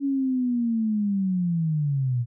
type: linear sweep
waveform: sine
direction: down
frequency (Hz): 281.8 to 116.54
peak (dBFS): -21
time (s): 0-2.26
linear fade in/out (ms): 50
effects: none